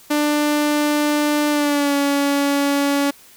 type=tone with pitch glide; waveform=sawtooth; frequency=296.5 to 282.5 Hz; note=D4 to C#4; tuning=+17 to +33 cents; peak=-12 dBFS; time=0.1-3.11 s; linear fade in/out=10 ms; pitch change=-84 cents; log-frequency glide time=1.5-1.95 s; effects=white hiss -47 dBFS RMS until 3.36 s